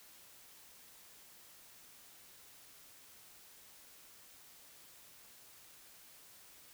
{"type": "silence", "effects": ["white hiss -59 dBFS RMS until 6.73 s"]}